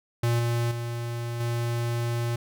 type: tone with level steps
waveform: square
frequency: 118.2 Hz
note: A#2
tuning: 24 cents sharp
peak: -22 / -24 / -30 / -26 dBFS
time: 0.23-2.36 s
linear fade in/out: 5 ms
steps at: 0.39 / 0.71 / 1.4 s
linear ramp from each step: 5 ms
effects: none